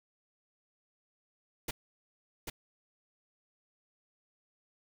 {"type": "noise with echo", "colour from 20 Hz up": "pink", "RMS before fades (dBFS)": -36, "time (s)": [1.68, 1.71], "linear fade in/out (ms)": 5, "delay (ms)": 790, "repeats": 1, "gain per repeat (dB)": -4, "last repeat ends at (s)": 2.5, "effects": []}